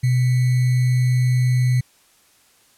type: tone with sample-and-hold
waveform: sine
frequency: 125.7 Hz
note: B2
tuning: 31 cents sharp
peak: -14 dBFS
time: 0.03-1.81 s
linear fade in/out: 10 ms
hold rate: 2100 Hz
effects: white hiss -56 dBFS RMS until 2.77 s + low-pass 12000 Hz 12 dB/octave